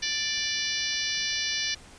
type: harmonic tone with a mistuned harmonic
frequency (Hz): 587.3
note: D5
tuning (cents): 0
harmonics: 3 / 4 / 5 / 6 / 7 / 8 / 9 / 10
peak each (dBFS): -35 / -35 / -35 / -35 / -35 / -35 / -35 / -35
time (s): 0.02-1.75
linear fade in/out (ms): 10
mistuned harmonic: 9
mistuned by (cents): +24
effects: pink hiss -50 dBFS RMS until 1.98 s + resampled to 22050 Hz